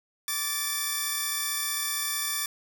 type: tone pair together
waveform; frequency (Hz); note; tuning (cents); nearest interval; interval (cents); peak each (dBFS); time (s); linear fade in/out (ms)
5% pulse; 1161.5 / 1760; D6 / A6; -20 / 0; perfect fifth; 720; -19; 0.28-2.46; 2
effects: none